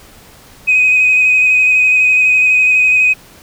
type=tone with vibrato; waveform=sine; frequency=2512 Hz; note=D#7; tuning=16 cents sharp; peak=-6 dBFS; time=0.67-3.14 s; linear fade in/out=20 ms; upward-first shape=square; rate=12 Hz; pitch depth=14 cents each way; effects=tanh soft clip ceiling -3 dBFS + pink hiss -41 dBFS RMS until 3.42 s